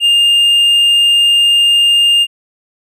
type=tone; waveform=triangle; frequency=2813 Hz; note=F7; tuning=12 cents sharp; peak=-5 dBFS; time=0-2.27 s; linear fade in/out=50 ms; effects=resampled to 32000 Hz